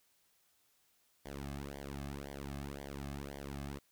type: tone with flanger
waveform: sawtooth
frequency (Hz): 70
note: C#2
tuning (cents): +18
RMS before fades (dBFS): -44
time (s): 1.25-3.79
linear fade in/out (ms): 10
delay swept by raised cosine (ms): 0.75 to 2.15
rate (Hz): 1.9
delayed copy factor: -0.9
effects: white hiss -73 dBFS RMS until 3.91 s